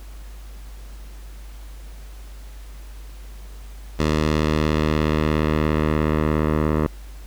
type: tone with low-pass filter sweep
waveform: 10% pulse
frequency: 77 Hz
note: D#2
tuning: 17 cents flat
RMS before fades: -20 dBFS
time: 3.99-6.87 s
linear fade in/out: 5 ms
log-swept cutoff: 5900 to 1400 Hz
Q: 0.83
effects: added 50 Hz sine -35 dBFS peak until 7.26 s + pink hiss -49 dBFS RMS until 7.26 s